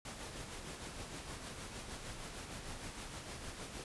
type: noise with tremolo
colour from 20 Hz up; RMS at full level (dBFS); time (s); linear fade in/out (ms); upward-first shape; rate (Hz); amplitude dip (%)
pink; -45; 0.05-3.84; 2; sine; 6.5; 40
effects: resampled to 24000 Hz